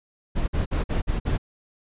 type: noise bursts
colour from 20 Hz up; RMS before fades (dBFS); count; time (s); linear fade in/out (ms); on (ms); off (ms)
brown; -23; 6; 0.35-1.38; 20; 130; 50
effects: resampled to 8000 Hz